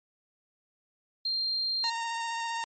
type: tone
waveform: sine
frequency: 4186 Hz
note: C8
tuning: in tune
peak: -27 dBFS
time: 1.25-1.9 s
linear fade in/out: 5 ms
type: tone with vibrato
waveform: sawtooth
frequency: 923 Hz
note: A#5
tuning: 17 cents flat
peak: -27 dBFS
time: 1.84-2.64 s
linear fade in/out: 0 ms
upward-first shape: sine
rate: 15 Hz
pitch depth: 15 cents each way
effects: MP3 32 kbps